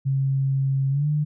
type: tone with pitch glide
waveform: sine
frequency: 135.6 to 149.59 Hz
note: C#3 to D3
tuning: -38 to +32 cents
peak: -19 dBFS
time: 0.05-1.25 s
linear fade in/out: 20 ms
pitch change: +170 cents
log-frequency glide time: 0.9-1.07 s
effects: none